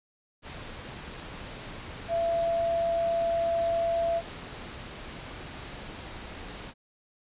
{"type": "tone in noise", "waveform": "sine", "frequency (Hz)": 673, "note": "E5", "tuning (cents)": 36, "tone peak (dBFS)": -24, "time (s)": [2.08, 4.22], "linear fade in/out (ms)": 50, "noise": "pink", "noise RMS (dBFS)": -41, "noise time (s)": [0.42, 6.74], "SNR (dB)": 14, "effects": ["resampled to 8000 Hz"]}